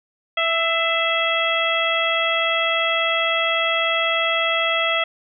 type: harmonic tone with a mistuned harmonic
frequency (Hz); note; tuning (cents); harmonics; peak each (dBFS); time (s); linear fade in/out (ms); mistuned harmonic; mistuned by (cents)
659.3; E5; 0; 1 / 2 / 3 / 4 / 5; -24 / -24 / -24 / -24 / -24; 0.37-5.04; 5; 3; +34
effects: none